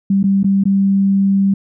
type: tone with dropouts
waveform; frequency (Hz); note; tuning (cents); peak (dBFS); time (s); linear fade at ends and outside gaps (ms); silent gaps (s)
sine; 196; G3; 0; -10; 0.1-1.54; 5; 0.23-0.239 / 0.432-0.443 / 0.638-0.654
effects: none